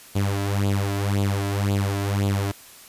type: tone with flanger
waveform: sawtooth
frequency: 99.8 Hz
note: G2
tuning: 32 cents sharp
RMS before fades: -23 dBFS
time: 0.15-2.52 s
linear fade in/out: 10 ms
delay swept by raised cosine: 0.26 to 3.06 ms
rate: 1.9 Hz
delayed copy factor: +0.75
effects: white hiss -46 dBFS RMS until 2.88 s + resampled to 32000 Hz